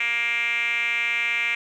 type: tone with band-pass filter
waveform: 5% pulse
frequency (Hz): 235.1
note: A#3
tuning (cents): +15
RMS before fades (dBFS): -24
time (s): 0-1.55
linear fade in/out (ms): 5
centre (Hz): 2300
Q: 7.5
effects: none